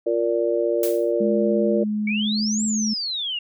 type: chord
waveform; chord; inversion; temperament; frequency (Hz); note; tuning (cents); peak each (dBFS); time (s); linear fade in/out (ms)
sine; Bb major; second; just; 349.6 / 466.2 / 582.7; F4 / Bb4 / D5; +2 / 0 / -14; -23; 0.06-1.84; 10
type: noise with exponential decay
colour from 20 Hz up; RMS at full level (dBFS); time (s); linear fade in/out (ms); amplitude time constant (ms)
blue; -26; 0.83-1.12; 2; 61
type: tone with pitch glide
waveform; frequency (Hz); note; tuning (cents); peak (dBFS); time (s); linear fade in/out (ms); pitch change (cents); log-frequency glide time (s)
sine; 211.3 to 215.7; G#3 to A3; +30 to -34; -21; 1.2-2.94; 10; +36; 2.08-2.77
type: exponential two-way sweep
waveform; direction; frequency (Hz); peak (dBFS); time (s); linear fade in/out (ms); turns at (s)
sine; up then down; 2217 to 7800 to 2767; -24; 2.07-3.39; 5; 2.64
effects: none